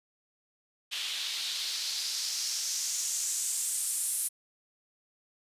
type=noise with band-pass filter sweep; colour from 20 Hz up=white; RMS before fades=-33 dBFS; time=0.91-4.29 s; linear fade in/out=20 ms; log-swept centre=3200 to 10000 Hz; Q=2.6; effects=resampled to 32000 Hz